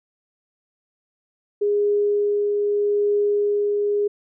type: tone with tremolo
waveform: sine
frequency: 411.4 Hz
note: G#4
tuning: 16 cents flat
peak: -16 dBFS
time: 1.61-4.08 s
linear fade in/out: 10 ms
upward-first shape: triangle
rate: 0.81 Hz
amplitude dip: 25%
effects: none